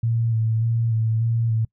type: tone with vibrato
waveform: sine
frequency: 113.5 Hz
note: A#2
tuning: 46 cents flat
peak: -18 dBFS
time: 0.03-1.65 s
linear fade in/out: 5 ms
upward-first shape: square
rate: 1.7 Hz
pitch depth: 27 cents each way
effects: noise-tail reverb RT60 0.1 s tail -25 dB re dry